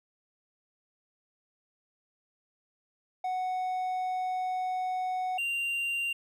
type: tone pair in turn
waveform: triangle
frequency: 740 / 2775 Hz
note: F#5 / F7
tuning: 0 / -12 cents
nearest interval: octave + major seventh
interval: 2288 cents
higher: second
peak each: -27 dBFS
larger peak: neither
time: 3.24-5.38 / 5.38-6.13 s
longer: first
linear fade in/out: 5 ms
effects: none